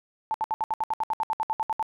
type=tone bursts; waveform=sine; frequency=880 Hz; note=A5; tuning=in tune; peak=-23 dBFS; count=16; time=0.31-1.827 s; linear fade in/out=0 ms; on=32 ms; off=67 ms; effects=none